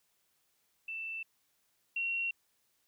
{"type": "tone pair in turn", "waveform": "sine", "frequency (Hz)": [2663, 2736], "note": ["E7", "F7"], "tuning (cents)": [17, -36], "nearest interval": "unison", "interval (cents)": 47, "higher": "second", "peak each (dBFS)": [-37, -31], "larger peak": "second", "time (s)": [[0.88, 1.23], [1.96, 2.31]], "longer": "neither", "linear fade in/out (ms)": 5, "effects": ["white hiss -75 dBFS RMS until 2.87 s"]}